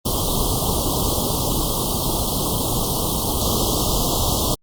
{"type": "band-stop noise", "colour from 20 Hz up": "pink", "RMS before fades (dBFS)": -20, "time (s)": [0.05, 4.55], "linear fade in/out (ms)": 10, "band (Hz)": [1200, 3000], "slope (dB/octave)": 96, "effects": ["Opus 24 kbps"]}